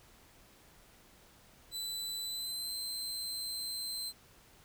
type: tone with pitch glide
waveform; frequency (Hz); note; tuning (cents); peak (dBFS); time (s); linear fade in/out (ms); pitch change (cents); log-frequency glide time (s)
sawtooth; 3993 to 4105; B7 to C8; +18 to -34; -34; 1.71-4.13; 50; +48; 2.24-2.73
effects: pink hiss -61 dBFS RMS until 4.64 s